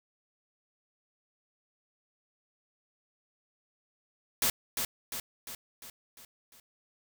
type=noise with echo; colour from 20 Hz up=white; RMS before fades=-27 dBFS; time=4.42-4.5 s; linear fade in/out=2 ms; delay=350 ms; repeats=6; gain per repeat=-5 dB; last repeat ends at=6.6 s; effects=none